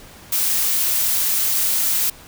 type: noise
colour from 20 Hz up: blue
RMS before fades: -19 dBFS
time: 0.32-2.1 s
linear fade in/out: 5 ms
effects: pink hiss -43 dBFS RMS until 2.27 s